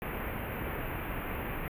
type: band-stop noise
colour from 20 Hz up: pink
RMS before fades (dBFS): -36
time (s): 0.02-1.68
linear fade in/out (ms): 0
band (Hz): 2700 to 13000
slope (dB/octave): 48
effects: resampled to 32000 Hz

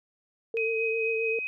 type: tone with vibrato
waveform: sine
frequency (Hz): 450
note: A4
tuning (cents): +39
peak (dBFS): -27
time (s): 0.54-1.39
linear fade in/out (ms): 2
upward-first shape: triangle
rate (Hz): 7.6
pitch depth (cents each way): 32
type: tone with tremolo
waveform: sine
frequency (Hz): 2521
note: D#7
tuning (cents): +22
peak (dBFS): -27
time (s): 0.57-1.47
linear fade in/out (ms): 0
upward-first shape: sine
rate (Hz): 4.5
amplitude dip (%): 30
effects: none

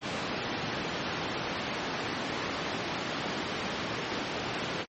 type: band-pass noise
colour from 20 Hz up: pink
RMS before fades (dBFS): -34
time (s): 0.01-4.86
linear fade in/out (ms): 50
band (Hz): 170 to 4100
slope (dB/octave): 12
effects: low-pass 8000 Hz 12 dB/octave + MP3 32 kbps

